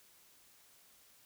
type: silence
effects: white hiss -64 dBFS RMS until 1.25 s